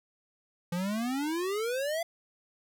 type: exponential sweep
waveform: square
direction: up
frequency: 169.3 to 688 Hz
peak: -30 dBFS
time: 0.72-2.03 s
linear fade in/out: 5 ms
effects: none

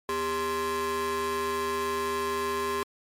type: ring-modulated tone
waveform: 45% pulse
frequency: 322.9 Hz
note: E4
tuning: 36 cents flat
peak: -24 dBFS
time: 0.09-2.83 s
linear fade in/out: 0 ms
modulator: 724 Hz
effects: MP3 64 kbps

